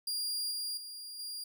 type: tone with level steps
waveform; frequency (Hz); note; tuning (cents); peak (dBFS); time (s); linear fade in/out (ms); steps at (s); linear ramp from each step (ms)
sawtooth; 4810; D8; +41; -30 / -32 / -40 / -36; 0.07-1.44; 5; 0.51 / 0.77 / 1.19; 5
effects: none